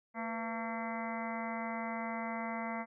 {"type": "harmonic tone with a mistuned harmonic", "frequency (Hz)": 226.9, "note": "A#3", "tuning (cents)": -47, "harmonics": [1, 2, 3, 4, 5, 6, 7, 8, 9, 10], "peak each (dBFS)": [-40, -49, -42, -43, -46, -49, -51, -55, -44, -56], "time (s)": [0.14, 2.86], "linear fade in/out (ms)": 50, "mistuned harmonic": 2, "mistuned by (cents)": 150, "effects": []}